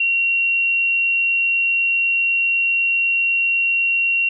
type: tone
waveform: sine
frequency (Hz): 2744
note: F7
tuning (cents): -31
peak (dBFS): -15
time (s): 0-4.29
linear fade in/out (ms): 5
effects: none